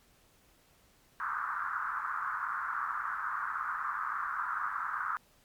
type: band-pass noise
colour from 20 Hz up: pink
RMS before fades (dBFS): -35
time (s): 1.2-5.17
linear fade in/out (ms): 0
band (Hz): 1100 to 1500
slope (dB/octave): 48
effects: pink hiss -65 dBFS RMS until 5.44 s + MP3 96 kbps